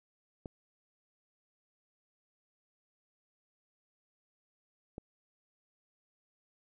clicks, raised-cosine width 2 ms, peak -28 dBFS, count 2, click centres 0.458 / 4.981 s, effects none

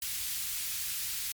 white band-stop noise, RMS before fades -35 dBFS, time 0.02-1.32 s, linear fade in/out 2 ms, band 100 to 2100 Hz, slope 12 dB/octave, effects MP3 96 kbps

